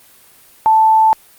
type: tone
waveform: sine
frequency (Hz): 880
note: A5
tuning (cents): 0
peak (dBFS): -7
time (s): 0.66-1.13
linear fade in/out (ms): 0
effects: white hiss -46 dBFS RMS until 1.38 s + Opus 32 kbps